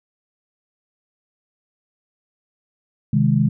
sine chord, Ab major, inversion first, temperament equal, 130.81 / 155.56 / 207.7 Hz, C3 / Eb3 / Ab3, 0 / 0 / 0 cents, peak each -18 dBFS, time 3.13-3.49 s, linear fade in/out 5 ms, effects none

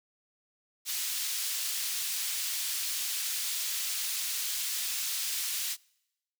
pink high-pass noise, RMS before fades -33 dBFS, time 0.85-5.77 s, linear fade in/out 50 ms, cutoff 3600 Hz, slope 12 dB/octave, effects noise-tail reverb RT60 0.9 s tail -26 dB re dry

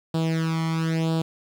sawtooth tone with flanger, 162.4 Hz, E3, 26 cents flat, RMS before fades -24 dBFS, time 0.14-1.22 s, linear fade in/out 5 ms, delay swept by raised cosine 0.24 to 0.94 ms, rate 1 Hz, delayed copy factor +0.85, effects low-pass 6000 Hz 12 dB/octave + 8-bit

